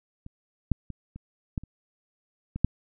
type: clicks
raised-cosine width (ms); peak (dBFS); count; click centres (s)
5; -29 / -10 / -24 / -28 / -16 / -30 / -20 / -7; 8; 0.264 / 0.717 / 0.903 / 1.16 / 1.578 / 1.636 / 2.56 / 2.646
effects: none